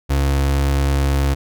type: tone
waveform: 35% pulse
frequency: 69.3 Hz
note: C#2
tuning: in tune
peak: -13 dBFS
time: 0.09-1.35 s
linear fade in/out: 20 ms
effects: none